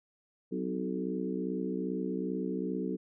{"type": "harmonic tone with a mistuned harmonic", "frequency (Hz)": 62.5, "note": "B1", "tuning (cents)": 21, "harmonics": [3, 4, 5, 6, 7], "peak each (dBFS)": [-36, -37, -38, -39, -39], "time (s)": [0.51, 2.97], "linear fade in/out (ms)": 20, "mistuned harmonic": 4, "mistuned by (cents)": 49, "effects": []}